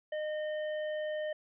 triangle tone with tanh clipping, 612 Hz, D#5, 29 cents flat, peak -35 dBFS, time 0.12-1.33 s, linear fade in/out 5 ms, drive 17 dB, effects resampled to 8000 Hz

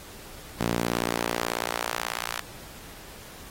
sawtooth tone with high-pass filter sweep, 58.27 Hz, A#1, in tune, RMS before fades -30 dBFS, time 0.6-2.41 s, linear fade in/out 10 ms, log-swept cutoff 170 to 1200 Hz, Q 0.81, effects pink hiss -45 dBFS RMS until 3.5 s + AAC 48 kbps

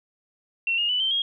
sine tone with pitch steps, 2719 / 2846 / 2979 / 3118 / 3263 Hz, F7 / F7 / F#7 / G7 / G#7, -47 / +32 / +11 / -10 / -31 cents, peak -21 dBFS, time 0.67-1.22 s, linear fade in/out 2 ms, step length 110 ms, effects none

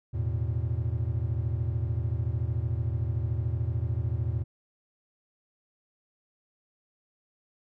triangle chord, E suspended fourth, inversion none, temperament equal, 82.41 / 110 / 123.47 Hz, E2 / A2 / B2, 0 / 0 / 0 cents, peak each -29 / -28 / -30 dBFS, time 0.13-4.44 s, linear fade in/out 20 ms, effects none

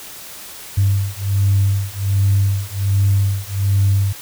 sine beating tone pair, 98 / 99.3 Hz, G2 / G2, 0 / +23 cents, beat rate 1.3 Hz, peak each -16 dBFS, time 0.77-4.13 s, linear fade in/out 10 ms, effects tanh soft clip ceiling -6 dBFS + white hiss -35 dBFS RMS until 4.21 s

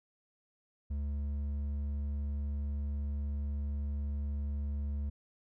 sine tone with hard clipping, 71.9 Hz, D2, 36 cents flat, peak -34 dBFS, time 0.9-5.1 s, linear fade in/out 10 ms, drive 5 dB, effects none

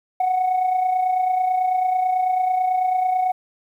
sine tone with amplitude modulation, 740 Hz, F#5, in tune, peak -13 dBFS, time 0.2-3.32 s, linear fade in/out 5 ms, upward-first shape sine, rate 29.1 Hz, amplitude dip 55%, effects tanh soft clip ceiling -14 dBFS + 9-bit

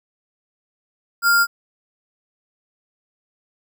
sine tone with sample-and-hold, 1396.9 Hz, F6, in tune, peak -12 dBFS, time 1.22-1.47 s, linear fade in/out 50 ms, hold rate 6300 Hz, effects none

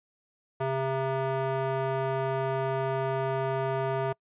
square tone with band-pass filter, 133.6 Hz, C3, 36 cents sharp, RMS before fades -29 dBFS, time 0.6-4.13 s, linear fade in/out 10 ms, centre 710 Hz, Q 1.1, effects noise-tail reverb RT60 0.1 s tail -26 dB re dry + resampled to 8000 Hz

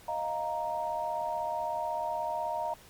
sine chord, Eb suspended second, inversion none, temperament equal, 622.3 / 698.5 / 932.3 Hz, Eb5 / F5 / Bb5, 0 / 0 / 0 cents, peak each -36 / -36 / -33 dBFS, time 0.08-2.74 s, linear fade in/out 5 ms, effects pink hiss -55 dBFS RMS until 2.89 s + Opus 48 kbps

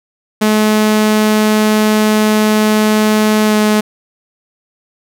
sawtooth tone with pitch glide, 214.3 to 212.6 Hz, A3 to G#3, -45 to +41 cents, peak -5 dBFS, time 0.41-3.81 s, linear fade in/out 10 ms, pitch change -14 cents, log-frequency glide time 3.45-3.55 s, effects none

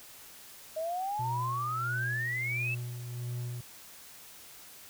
sine exponential sweep, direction up, 622.3 to 2672 Hz, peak -31 dBFS, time 0.76-2.75 s, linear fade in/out 10 ms
triangle tone with tremolo, 121.6 Hz, B2, 26 cents flat, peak -31 dBFS, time 1.19-3.61 s, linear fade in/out 5 ms, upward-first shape sine, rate 1.5 Hz, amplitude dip 45%
effects white hiss -51 dBFS RMS until 4.89 s

